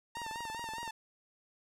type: tone with vibrato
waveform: sawtooth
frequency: 911 Hz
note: A#5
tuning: 40 cents flat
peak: -35 dBFS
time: 0.15-0.91 s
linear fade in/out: 5 ms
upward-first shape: sine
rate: 4.9 Hz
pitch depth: 66 cents each way
type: click train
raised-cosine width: 1 ms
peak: -33 dBFS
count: 16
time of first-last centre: 0.17-0.878 s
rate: 21.2 Hz
effects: low-pass 11000 Hz 12 dB/octave